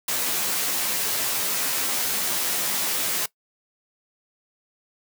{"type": "noise with comb filter", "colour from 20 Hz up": "white", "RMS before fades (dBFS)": -25, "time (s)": [0.08, 3.26], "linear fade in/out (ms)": 5, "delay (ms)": 13, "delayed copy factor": -0.85, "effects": ["noise-tail reverb RT60 0.1 s tail -20 dB re dry", "high-pass 150 Hz 12 dB/octave"]}